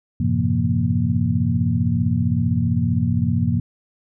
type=tone cluster; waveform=sine; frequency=93 / 108.5 / 128.3 / 170.7 / 233.9 Hz; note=F#2 / A2 / C3 / F3 / A#3; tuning=+9 / -24 / -34 / -39 / +6 cents; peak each=-23 dBFS; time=0.2-3.6 s; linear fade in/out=5 ms; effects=none